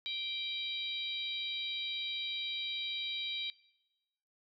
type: harmonic tone with a mistuned harmonic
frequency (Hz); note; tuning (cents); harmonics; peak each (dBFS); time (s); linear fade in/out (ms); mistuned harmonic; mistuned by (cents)
784; G5; 0; 3 / 4 / 5 / 6; -43 / -43 / -37 / -49; 0.06-3.5; 0; 5; -36
effects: noise-tail reverb RT60 1.0 s tail -20 dB re dry